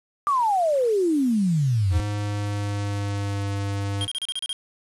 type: exponential sweep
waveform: sine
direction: down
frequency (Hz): 1200 to 79.3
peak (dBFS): -18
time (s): 0.27-2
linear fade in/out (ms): 0
type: tone with pitch glide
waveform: square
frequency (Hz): 103.83 to 99.95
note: G#2 to G2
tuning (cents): 0 to +34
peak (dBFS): -25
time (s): 1.9-4.08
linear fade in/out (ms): 50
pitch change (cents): -66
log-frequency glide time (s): 2.02-3.47
type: tone bursts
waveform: square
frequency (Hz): 3214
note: G7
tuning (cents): +43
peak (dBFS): -26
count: 8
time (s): 4.01-4.529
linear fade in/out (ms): 0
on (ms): 36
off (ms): 33
effects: resampled to 24000 Hz + 7-bit